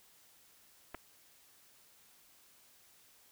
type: clicks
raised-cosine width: 0.5 ms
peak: -29 dBFS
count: 2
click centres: 0.945 / 0.948 s
effects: white hiss -64 dBFS RMS until 3.31 s